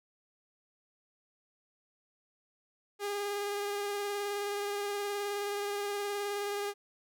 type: tone with vibrato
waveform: sawtooth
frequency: 406.9 Hz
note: G#4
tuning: 35 cents flat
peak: -29 dBFS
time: 2.99-6.74 s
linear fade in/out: 50 ms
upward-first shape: sine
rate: 19 Hz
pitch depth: 19 cents each way
effects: none